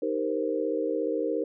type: chord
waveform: sine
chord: C minor seventh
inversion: first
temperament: equal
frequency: 311.1 / 392 / 466.2 / 523.3 Hz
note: Eb4 / G4 / Bb4 / C5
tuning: 0 / 0 / 0 / 0 cents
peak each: -31 / -33 / -29 / -32 dBFS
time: 0.02-1.44 s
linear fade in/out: 5 ms
effects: none